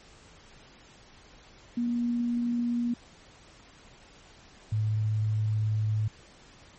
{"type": "tone pair in turn", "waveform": "sine", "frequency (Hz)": [238.6, 107.71], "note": ["A#3", "A2"], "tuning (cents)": [41, -36], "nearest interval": "octave + major second", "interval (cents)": 1377, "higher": "first", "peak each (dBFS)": [-25, -24], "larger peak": "second", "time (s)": [[1.77, 2.94], [4.72, 6.08]], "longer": "second", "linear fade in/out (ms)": 5, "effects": ["pink hiss -54 dBFS RMS until 6.78 s", "MP3 32 kbps"]}